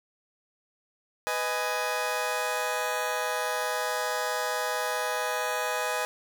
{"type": "chord", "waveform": "20% pulse", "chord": "G# minor", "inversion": "first", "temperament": "just", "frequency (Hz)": [498.4, 623, 830.6], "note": ["B4", "D#5", "G#5"], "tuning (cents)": [16, 2, 0], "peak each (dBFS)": -27, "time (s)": [1.27, 6.05], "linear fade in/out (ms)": 0, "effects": []}